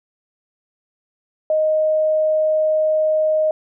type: tone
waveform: sine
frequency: 622.3 Hz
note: D#5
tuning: in tune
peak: -14 dBFS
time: 1.5-3.51 s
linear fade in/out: 2 ms
effects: none